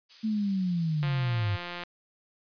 violet noise, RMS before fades -37 dBFS, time 0.09-1.05 s, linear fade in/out 20 ms
sine linear sweep, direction down, 222.6 to 95.9 Hz, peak -25 dBFS, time 0.23-1.57 s, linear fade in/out 20 ms
click train, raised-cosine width 0.3 ms, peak -21 dBFS, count 142, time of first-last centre 1.03-1.836 s, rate 175 Hz
effects resampled to 11025 Hz

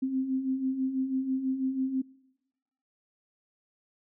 sine beating tone pair, 258.2 / 264.3 Hz, C4 / C4, -23 / +18 cents, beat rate 6.1 Hz, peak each -35 / -27 dBFS, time 0.02-2.02 s, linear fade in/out 10 ms, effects noise-tail reverb RT60 1.0 s tail -24 dB re dry

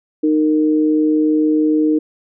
sine tone pair together, 307.9 / 461.3 Hz, D#4 / A#4, -18 / -18 cents, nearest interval perfect fifth, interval 700 cents, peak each -12 / -20 dBFS, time 0.23-1.99 s, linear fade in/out 10 ms, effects none

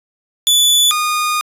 sawtooth tone pair in turn, 3466 / 1225.4 Hz, A7 / D#6, -27 / -27 cents, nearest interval octave + tritone, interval 1800 cents, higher first, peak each -6 / -11 dBFS, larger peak first, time 0.47-0.91 / 0.91-1.41 s, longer second, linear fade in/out 0 ms, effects resampled to 32000 Hz

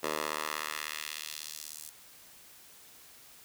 10% pulse tone with high-pass filter sweep, 76.4 Hz, D#2, 31 cents flat, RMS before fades -38 dBFS, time 0.03-1.9 s, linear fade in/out 5 ms, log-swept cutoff 520 to 8400 Hz, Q 1, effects white hiss -55 dBFS RMS until 3.44 s

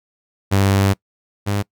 sawtooth tone pair in turn, 98.1 / 101.5 Hz, G2 / G#2, +2 / -39 cents, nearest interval minor second, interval 59 cents, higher second, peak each -9 / -14 dBFS, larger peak first, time 0.51-0.94 / 1.46-1.63 s, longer first, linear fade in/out 20 ms, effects noise-tail reverb RT60 0.1 s tail -24 dB re dry

